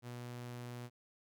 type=tone; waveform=sawtooth; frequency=121.6 Hz; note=B2; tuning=26 cents flat; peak=-40 dBFS; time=0.02-0.9 s; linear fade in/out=50 ms; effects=none